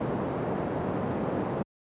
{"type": "band-pass noise", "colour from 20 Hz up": "pink", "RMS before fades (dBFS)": -30, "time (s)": [0, 1.63], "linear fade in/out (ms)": 10, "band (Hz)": [150, 740], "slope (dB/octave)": 12, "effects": ["high-pass 60 Hz 12 dB/octave", "resampled to 8000 Hz"]}